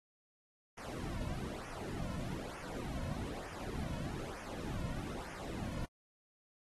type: noise with flanger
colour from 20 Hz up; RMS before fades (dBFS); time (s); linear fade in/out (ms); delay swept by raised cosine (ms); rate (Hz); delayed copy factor
brown; -42; 0.77-5.86; 10; 0.24 to 2.54; 1.1; -0.85
effects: AAC 32 kbps